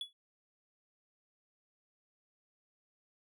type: tone with exponential decay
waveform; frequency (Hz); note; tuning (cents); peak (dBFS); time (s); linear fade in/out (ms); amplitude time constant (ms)
triangle; 3396; G#7; +38; -32; 0.01-0.13; 2; 24
effects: none